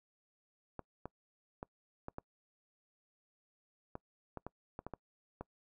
clicks, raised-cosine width 1 ms, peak -28 dBFS, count 12, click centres 0.793 / 1.056 / 1.629 / 2.084 / 2.184 / 3.954 / 4.373 / 4.466 / 4.791 / 4.866 / 4.937 / 5.41 s, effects noise-tail reverb RT60 0.1 s tail -25 dB re dry

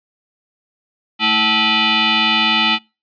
sine tone with frequency modulation, 220 Hz, A3, in tune, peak -12 dBFS, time 1.19-2.79 s, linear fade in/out 50 ms, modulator 544 Hz, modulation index 6.5, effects noise-tail reverb RT60 0.3 s tail -26 dB re dry + resampled to 11025 Hz

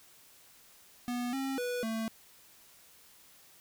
square tone with pitch steps, 244 / 269.2 / 490.8 / 223.5 Hz, B3 / C4 / B4 / A3, -21 / +49 / -11 / +27 cents, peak -33 dBFS, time 1.08-2.08 s, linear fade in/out 0 ms, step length 250 ms, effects white hiss -59 dBFS RMS until 3.6 s

